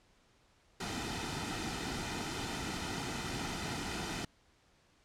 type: noise with comb filter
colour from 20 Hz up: pink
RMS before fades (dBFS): -38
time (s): 0.8-4.25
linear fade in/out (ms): 5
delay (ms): 1.8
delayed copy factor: -0.6
effects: pink hiss -68 dBFS RMS until 5.04 s + low-pass 7000 Hz 12 dB/octave